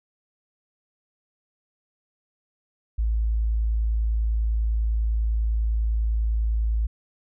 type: tone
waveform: sine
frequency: 55 Hz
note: A1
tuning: in tune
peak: -20 dBFS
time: 2.98-6.87 s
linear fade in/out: 10 ms
effects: none